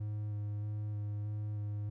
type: tone with vibrato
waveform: triangle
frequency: 104.6 Hz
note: G#2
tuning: 13 cents sharp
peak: -33 dBFS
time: 0-1.9 s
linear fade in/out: 10 ms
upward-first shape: square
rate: 1.6 Hz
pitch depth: 12 cents each way
effects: none